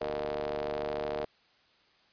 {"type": "ring-modulated tone", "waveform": "sawtooth", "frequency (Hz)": 73.42, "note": "D2", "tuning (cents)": 0, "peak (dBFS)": -25, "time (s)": [0.01, 1.25], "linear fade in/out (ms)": 0, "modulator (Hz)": 537, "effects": ["white hiss -65 dBFS RMS until 2.12 s", "resampled to 11025 Hz"]}